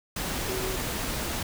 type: tone in noise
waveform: sine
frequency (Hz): 377.3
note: F#4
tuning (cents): +34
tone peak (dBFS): -32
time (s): 0.49-0.76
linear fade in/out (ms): 5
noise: pink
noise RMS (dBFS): -31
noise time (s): 0.16-1.43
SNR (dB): -4
effects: none